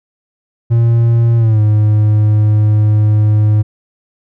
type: tone with pitch glide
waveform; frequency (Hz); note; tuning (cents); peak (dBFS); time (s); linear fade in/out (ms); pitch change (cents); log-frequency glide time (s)
triangle; 116.54 to 106.25; A#2 to G#2; 0 to +40; -5; 0.7-3.63; 20; -160; 1.37-1.6
effects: none